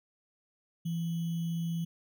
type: tone with sample-and-hold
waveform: sine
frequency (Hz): 167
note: E3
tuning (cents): +23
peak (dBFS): -30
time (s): 0.85-1.85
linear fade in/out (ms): 10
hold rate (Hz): 3150
effects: none